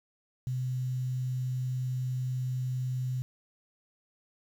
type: tone with quantisation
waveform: sine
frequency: 127.8 Hz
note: C3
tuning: 40 cents flat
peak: -29 dBFS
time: 0.47-3.22 s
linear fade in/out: 0 ms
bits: 9
effects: none